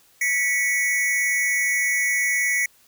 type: tone pair together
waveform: square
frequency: 1961.3 / 2222 Hz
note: B6 / C#7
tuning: -13 / +4 cents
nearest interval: major second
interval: 217 cents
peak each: -23 dBFS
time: 0.21-2.66 s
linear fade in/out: 5 ms
effects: white hiss -57 dBFS RMS until 2.87 s